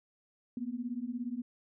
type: beating tone pair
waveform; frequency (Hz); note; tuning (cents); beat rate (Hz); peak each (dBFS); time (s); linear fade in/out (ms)
sine; 233.1 / 250.1; A#3 / B3; 0 / +22; 17; -38 / -37; 0.57-1.42; 2
effects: none